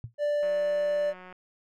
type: tone with exponential decay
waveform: sine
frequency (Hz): 116.54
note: A#2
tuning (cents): 0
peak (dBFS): -30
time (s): 0.04-0.14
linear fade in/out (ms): 0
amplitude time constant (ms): 20
type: tone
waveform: triangle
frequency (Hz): 587.3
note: D5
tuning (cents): 0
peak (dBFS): -22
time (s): 0.18-1.14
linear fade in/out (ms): 50
type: click train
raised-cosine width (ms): 0.5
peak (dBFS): -32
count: 165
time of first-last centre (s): 0.43-1.326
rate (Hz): 183
effects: none